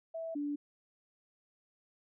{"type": "tone pair in turn", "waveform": "sine", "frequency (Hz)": [655, 290.4], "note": ["E5", "D4"], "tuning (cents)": [-11, -19], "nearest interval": "octave + major second", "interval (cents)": 1408, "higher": "first", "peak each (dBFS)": [-37, -33], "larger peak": "second", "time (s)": [[0.14, 0.35], [0.35, 0.56]], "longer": "neither", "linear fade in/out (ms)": 10, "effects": []}